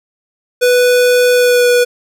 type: tone with pitch glide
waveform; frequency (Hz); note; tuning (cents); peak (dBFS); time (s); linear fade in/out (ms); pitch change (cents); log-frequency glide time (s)
square; 493.9 to 488.2; B4 to B4; 0 to -20; -8; 0.61-1.85; 20; -20; 1.34-1.67
effects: none